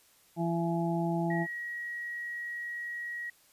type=harmonic tone; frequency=168.5 Hz; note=E3; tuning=38 cents sharp; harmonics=1 / 2 / 4 / 5; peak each=-30 / -33 / -36 / -37 dBFS; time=0.36-1.47 s; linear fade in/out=50 ms
type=tone; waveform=sine; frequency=1905 Hz; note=A#6; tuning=37 cents sharp; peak=-35 dBFS; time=1.3-3.3 s; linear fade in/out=5 ms
effects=white hiss -63 dBFS RMS until 3.52 s + resampled to 32000 Hz